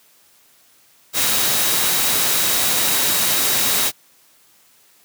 sine tone in noise, 3829 Hz, A#7, 46 cents sharp, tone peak -28 dBFS, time 1.13-3.92 s, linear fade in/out 50 ms, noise white, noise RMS -18 dBFS, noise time 1.13-3.92 s, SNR -13 dB, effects white hiss -54 dBFS RMS until 5.04 s + high-pass 100 Hz 12 dB/octave

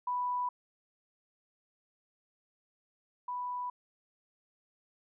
sine tone pair in turn, 987.8 / 987.8 Hz, B5 / B5, 0 / 0 cents, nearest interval unison, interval 0 cents, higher neither, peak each -30 / -34 dBFS, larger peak first, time 0.07-0.49 / 3.28-3.7 s, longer neither, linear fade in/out 5 ms, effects none

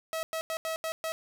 sawtooth tone bursts at uneven times, 645 Hz, E5, 38 cents flat, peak -27 dBFS, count 6, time 0.13-0.23 / 0.33-0.41 / 0.5-0.57 / 0.65-0.76 / 0.84-0.92 / 1.04-1.12 s, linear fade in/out 0 ms, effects none

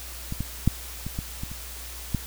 clicks, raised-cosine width 5 ms, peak -18 / -16 / -6 / -19 / -17 / -20 / -25 / -11 dBFS, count 8, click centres 0.324 / 0.406 / 0.676 / 1.066 / 1.189 / 1.435 / 1.516 / 2.147 s, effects added 60 Hz sine -40 dBFS peak until 2.26 s + white hiss -40 dBFS RMS until 2.26 s

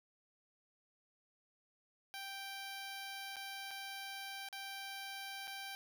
10% pulse tone with dropouts, 784 Hz, G5, in tune, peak -36 dBFS, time 2.14-5.75 s, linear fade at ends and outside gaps 0 ms, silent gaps 3.359-3.367 / 3.708-3.712 / 4.487-4.527 / 5.472-5.478 s, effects none

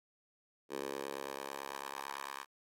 10% pulse tone with high-pass filter sweep, 69 Hz, C#2, 7 cents flat, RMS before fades -43 dBFS, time 0.69-2.46 s, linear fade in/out 50 ms, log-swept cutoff 410 to 1100 Hz, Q 1.8, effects AAC 64 kbps

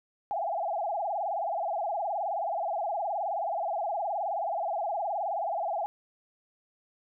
sine tone with vibrato, 740 Hz, F#5, in tune, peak -28 dBFS, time 0.31-5.86 s, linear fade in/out 0 ms, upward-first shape sine, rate 19 Hz, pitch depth 220 cents each way, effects none

